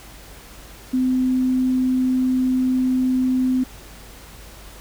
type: tone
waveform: sine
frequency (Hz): 256.4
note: C4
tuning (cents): -35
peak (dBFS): -16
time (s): 0.93-3.64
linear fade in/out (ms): 10
effects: added 50 Hz sine -43 dBFS peak until 4.8 s + pink hiss -43 dBFS RMS until 4.8 s